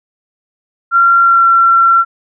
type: tone with pitch glide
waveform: sine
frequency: 1375 to 1359.2 Hz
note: F6 to F6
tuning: -27 to -47 cents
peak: -5 dBFS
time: 0.91-2.05 s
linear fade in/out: 50 ms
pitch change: -20 cents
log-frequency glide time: 1.21-1.47 s
effects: none